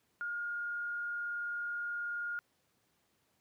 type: tone with frequency modulation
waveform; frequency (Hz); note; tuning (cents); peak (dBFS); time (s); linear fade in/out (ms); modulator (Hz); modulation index
sine; 1421; F6; +30; -35; 0.21-2.39; 0; 38.7; 0.27
effects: pink hiss -75 dBFS RMS until 3.4 s + high-pass 100 Hz 12 dB/octave